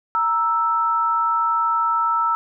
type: tone pair together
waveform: sine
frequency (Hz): 932.3 / 1319.4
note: A#5 / E6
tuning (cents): 0 / +1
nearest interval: tritone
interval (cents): 601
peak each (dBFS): -22 / -18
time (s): 0.15-2.35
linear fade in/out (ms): 0
effects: none